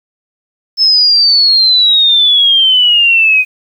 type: exponential sweep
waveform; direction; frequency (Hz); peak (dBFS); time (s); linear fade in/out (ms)
sine; down; 5274 to 2489; -5; 0.77-3.45; 50
effects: 7-bit